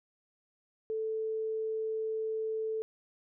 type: tone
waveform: sine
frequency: 440 Hz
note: A4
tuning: in tune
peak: -31 dBFS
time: 0.9-2.82 s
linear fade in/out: 0 ms
effects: none